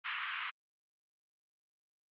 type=band-pass noise; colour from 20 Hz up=pink; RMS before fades=-39 dBFS; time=0.04-0.51 s; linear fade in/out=20 ms; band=1100 to 3100 Hz; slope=48 dB/octave; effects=Opus 48 kbps